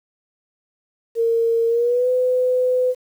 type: tone with pitch glide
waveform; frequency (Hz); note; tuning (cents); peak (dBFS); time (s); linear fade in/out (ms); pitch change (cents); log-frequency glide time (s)
sine; 460 to 504.5; A#4 to B4; -23 to +37; -15; 1.15-2.95; 50; +160; 1.68-2.09
effects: 8-bit